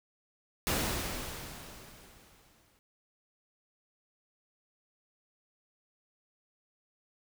pink noise with exponential decay, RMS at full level -29 dBFS, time 0.67-2.79 s, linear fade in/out 0 ms, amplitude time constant 460 ms, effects none

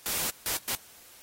white noise bursts at uneven times, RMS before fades -30 dBFS, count 3, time 0.06-0.3 / 0.46-0.57 / 0.68-0.75 s, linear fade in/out 0 ms, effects white hiss -53 dBFS RMS until 1.22 s + AAC 48 kbps

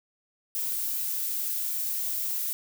violet noise, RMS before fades -30 dBFS, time 0.55-2.53 s, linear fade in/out 0 ms, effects none

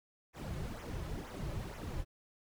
brown noise with flanger, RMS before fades -41 dBFS, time 0.33-2.05 s, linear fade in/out 50 ms, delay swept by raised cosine 0.22 to 4.42 ms, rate 2.1 Hz, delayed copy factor -0.75, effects none

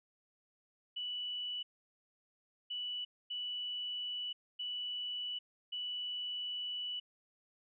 sine tone bursts at uneven times, 2960 Hz, F#7, in tune, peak -37 dBFS, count 5, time 0.96-1.63 / 2.7-3.05 / 3.3-4.33 / 4.59-5.39 / 5.72-7 s, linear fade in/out 10 ms, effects none

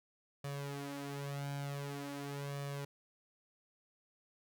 sawtooth tone with flanger, 141.3 Hz, C#3, 34 cents sharp, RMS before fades -42 dBFS, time 0.44-2.85 s, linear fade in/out 5 ms, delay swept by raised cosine 1.7 to 5.8 ms, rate 0.46 Hz, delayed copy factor +0.7, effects none

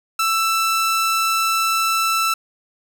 sawtooth tone, 1327 Hz, E6, 11 cents sharp, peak -13 dBFS, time 0.19-2.34 s, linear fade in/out 5 ms, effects none

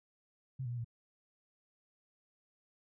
sine tone with pitch steps, 131.6 / 120 / 121.4 / 116.3 Hz, C3 / B2 / B2 / A#2, +10 / -49 / -29 / -4 cents, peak -36 dBFS, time 0.59-0.846 s, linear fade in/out 10 ms, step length 64 ms, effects none

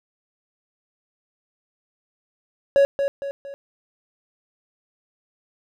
triangle tone with echo, 557 Hz, C#5, 8 cents sharp, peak -10 dBFS, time 2.76-2.85 s, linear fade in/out 0 ms, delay 230 ms, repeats 3, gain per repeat -7 dB, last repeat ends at 3.54 s, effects none

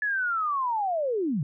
sine linear sweep, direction down, 1724 to 126.3 Hz, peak -24 dBFS, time 0.02-1.43 s, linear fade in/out 2 ms, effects none

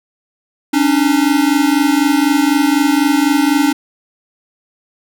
square tone pair together, 277.2 / 301.2 Hz, C#4 / D4, 0 / +44 cents, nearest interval minor second, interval 144 cents, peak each -14 dBFS, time 0.73-3.73 s, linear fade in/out 10 ms, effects none

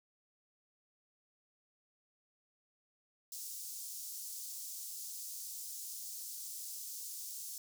pink high-pass noise, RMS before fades -45 dBFS, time 3.32-7.58 s, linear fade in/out 2 ms, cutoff 5600 Hz, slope 24 dB/octave, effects none

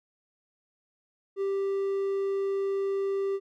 triangle tone, 392.6 Hz, G4, 3 cents sharp, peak -24 dBFS, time 1.36-3.4 s, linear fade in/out 50 ms, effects none

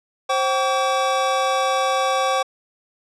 square tone cluster, 529 / 769 / 1139 Hz, C5 / G5 / C#6, +19 / -33 / +47 cents, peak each -23 dBFS, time 0.29-2.43 s, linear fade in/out 10 ms, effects low-pass 7000 Hz 12 dB/octave

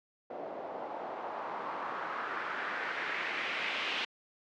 white noise with low-pass filter sweep, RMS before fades -37 dBFS, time 0.3-4.05 s, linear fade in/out 5 ms, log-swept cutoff 590 to 2900 Hz, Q 2.2, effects high-pass 300 Hz 12 dB/octave + low-pass 5000 Hz 12 dB/octave

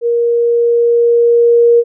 sine tone with level ramp, 471.2 Hz, A#4, 19 cents sharp, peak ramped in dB -10 to -4 dBFS, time 0.01-1.84 s, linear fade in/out 50 ms, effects none

